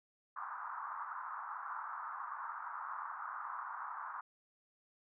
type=band-pass noise; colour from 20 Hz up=pink; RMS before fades=-44 dBFS; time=0.36-4.21 s; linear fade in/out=5 ms; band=930 to 1400 Hz; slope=48 dB/octave; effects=none